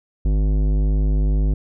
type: tone with tanh clipping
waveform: sine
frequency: 51 Hz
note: G#1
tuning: 31 cents flat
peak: -17 dBFS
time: 0.25-1.54 s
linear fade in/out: 5 ms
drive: 15 dB
effects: none